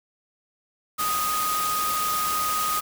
sine tone in noise, 1244.5 Hz, D#6, in tune, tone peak -24 dBFS, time 0.98-2.81 s, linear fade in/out 20 ms, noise white, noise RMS -29 dBFS, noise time 0.98-2.81 s, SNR +2 dB, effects none

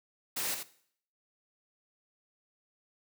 white noise with echo, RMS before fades -34 dBFS, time 0.36-0.55 s, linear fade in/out 10 ms, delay 83 ms, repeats 1, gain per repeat -6 dB, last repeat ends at 0.633 s, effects noise-tail reverb RT60 0.6 s tail -17 dB re dry + high-pass 150 Hz 12 dB/octave

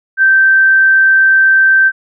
sine tone, 1558 Hz, G6, 11 cents flat, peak -5 dBFS, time 0.17-1.92 s, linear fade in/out 50 ms, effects none

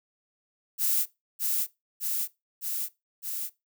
violet noise with echo, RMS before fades -25 dBFS, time 0.78-1.06 s, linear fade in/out 50 ms, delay 610 ms, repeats 4, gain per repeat -2 dB, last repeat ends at 3.5 s, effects noise-tail reverb RT60 0.2 s tail -19 dB re dry

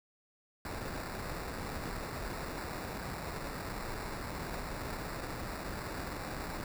pink noise with sample-and-hold, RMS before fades -40 dBFS, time 0.65-6.64 s, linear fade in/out 2 ms, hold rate 3150 Hz, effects none

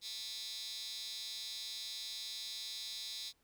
15% pulse tone with high-pass filter, 220 Hz, A3, in tune, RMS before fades -44 dBFS, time 0.01-3.33 s, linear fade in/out 50 ms, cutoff 4200 Hz, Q 5.7, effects pink hiss -75 dBFS RMS until 3.43 s

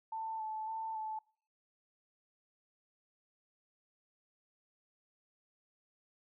sine tone with vibrato, 880 Hz, A5, in tune, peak -37 dBFS, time 0.12-1.19 s, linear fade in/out 5 ms, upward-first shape square, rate 1.8 Hz, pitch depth 18 cents each way, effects noise-tail reverb RT60 0.5 s tail -25 dB re dry

